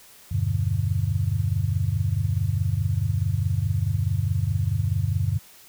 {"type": "chord", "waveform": "sine", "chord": "E minor seventh", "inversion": "none", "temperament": "just", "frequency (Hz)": [82.41, 98.89, 123.61, 148.33], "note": ["E2", "G2", "B2", "D3"], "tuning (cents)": [0, 16, 2, 18], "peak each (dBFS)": [-29, -23, -28, -29], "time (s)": [0.31, 5.39], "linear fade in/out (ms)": 10, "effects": ["white hiss -50 dBFS RMS until 5.68 s"]}